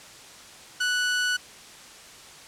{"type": "tone", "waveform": "sawtooth", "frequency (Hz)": 1480, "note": "F#6", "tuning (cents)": 0, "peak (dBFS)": -19, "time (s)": [0.8, 1.37], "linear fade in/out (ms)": 10, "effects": ["white hiss -46 dBFS RMS until 2.47 s", "low-pass 8000 Hz 12 dB/octave"]}